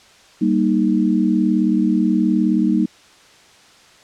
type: chord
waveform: sine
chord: Eb major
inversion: first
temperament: just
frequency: 194.45 / 233.3 / 311.1 Hz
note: G3 / Bb3 / Eb4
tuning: -14 / +2 / 0 cents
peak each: -18 dBFS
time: 0.41-2.86 s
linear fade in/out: 10 ms
effects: white hiss -48 dBFS RMS until 4.03 s + low-pass 6000 Hz 12 dB/octave